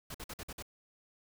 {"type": "noise bursts", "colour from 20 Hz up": "pink", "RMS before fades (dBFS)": -43, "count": 6, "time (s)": [0.1, 0.625], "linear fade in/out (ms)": 5, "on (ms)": 45, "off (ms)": 51, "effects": []}